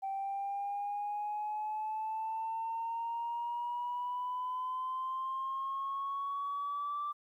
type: exponential sweep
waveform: sine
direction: up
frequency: 776 to 1174.7 Hz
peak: -33 dBFS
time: 0.02-7.13 s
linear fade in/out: 20 ms
effects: tanh soft clip ceiling -30 dBFS + 12-bit